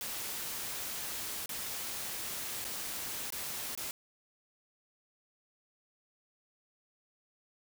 white noise with dropouts, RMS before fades -39 dBFS, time 0.01-3.91 s, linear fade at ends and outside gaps 1 ms, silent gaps 1.459-1.492 / 2.644-2.649 / 3.304-3.323 / 3.751-3.775 s, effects none

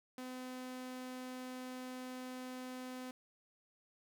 sawtooth tone, 254.5 Hz, C4, 48 cents flat, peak -40 dBFS, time 0.18-3.11 s, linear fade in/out 2 ms, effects none

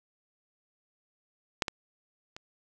clicks, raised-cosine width 0.2 ms, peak -8 / -14 / -25 dBFS, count 3, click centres 1.622 / 1.682 / 2.365 s, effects none

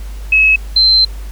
sine tone pair in turn, 2575 / 4106 Hz, E7 / C8, -41 / -33 cents, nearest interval minor sixth, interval 808 cents, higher second, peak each -6 dBFS, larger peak neither, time 0.32-0.56 / 0.76-1.05 s, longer second, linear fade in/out 5 ms, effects added 50 Hz sine -23 dBFS peak until 1.31 s + pink hiss -40 dBFS RMS until 1.31 s

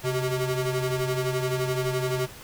30% pulse ring-modulated tone, 255.7 Hz, C4, 40 cents flat, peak -19 dBFS, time 0.03-2.27 s, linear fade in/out 20 ms, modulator 122 Hz, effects pink hiss -44 dBFS RMS until 2.43 s

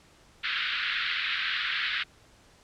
pink band-pass noise, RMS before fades -30 dBFS, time 0.43-2.04 s, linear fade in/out 20 ms, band 1400 to 4000 Hz, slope 48 dB/octave, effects pink hiss -58 dBFS RMS until 2.63 s + low-pass 8000 Hz 12 dB/octave

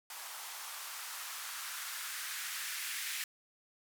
violet noise with band-pass filter sweep, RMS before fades -42 dBFS, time 0.1-3.24 s, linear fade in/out 2 ms, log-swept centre 860 to 1900 Hz, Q 2, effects none

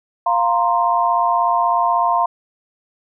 sine chord, F suspended fourth, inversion none, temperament just, 698.5 / 931.3 / 1047.7 Hz, F5 / Bb5 / C6, 0 / -2 / +2 cents, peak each -18 dBFS, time 0.26-2.26 s, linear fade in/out 5 ms, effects none

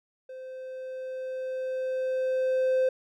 triangle tone with level ramp, 518 Hz, C5, 17 cents flat, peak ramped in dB -37 to -18 dBFS, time 0.29-2.89 s, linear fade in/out 5 ms, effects tanh soft clip ceiling -14 dBFS

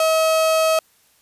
35% pulse tone, 640 Hz, D#5, 49 cents sharp, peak -13 dBFS, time 0-0.79 s, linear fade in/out 2 ms, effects white hiss -58 dBFS RMS until 1.21 s + resampled to 32000 Hz

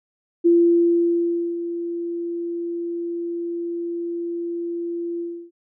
sine tone with ADSR envelope, 341.8 Hz, F4, 37 cents flat, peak -11 dBFS, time 0.44-5.51 s, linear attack 22 ms, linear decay 1100 ms, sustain -13 dB, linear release 310 ms, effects none

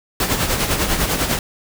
pink noise with tremolo, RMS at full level -17 dBFS, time 0.2-1.39 s, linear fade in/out 2 ms, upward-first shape sine, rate 10 Hz, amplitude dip 55%, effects none

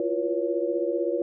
sine tone cluster, 339.1 / 354.8 / 485 / 559 Hz, E4 / F4 / B4 / C#5, +49 / +27 / -31 / +14 cents, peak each -29 dBFS, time 0-1.22 s, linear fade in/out 2 ms, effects none

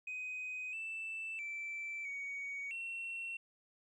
sine tone with pitch steps, 2508 / 2651 / 2331 / 2243 / 2717 Hz, D#7 / E7 / D7 / C#7 / F7, +13 / +9 / -14 / +20 / -48 cents, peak -38 dBFS, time 0.07-3.37 s, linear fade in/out 5 ms, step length 660 ms, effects tanh soft clip ceiling -37 dBFS + 13-bit

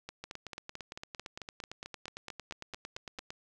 two click trains, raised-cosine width 0.2 ms, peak -24 / -24 dBFS, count 15 / 28, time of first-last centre 0.09-3.187 / 0.24-3.305 s, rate 4.52 / 8.81 Hz, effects none

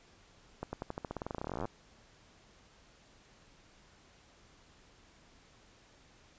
accelerating click train, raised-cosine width 1 ms, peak -23 dBFS, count 28, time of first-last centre 0.63-1.654 s, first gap 100 ms, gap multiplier 0.91, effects pink hiss -62 dBFS RMS until 6.38 s + resampled to 16000 Hz

